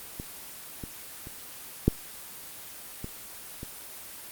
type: clicks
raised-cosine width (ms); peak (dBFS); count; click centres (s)
3; -22 / -23 / -28 / -6 / -21 / -24; 6; 0.199 / 0.838 / 1.271 / 1.88 / 3.044 / 3.631
effects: white hiss -43 dBFS RMS until 4.31 s + Opus 24 kbps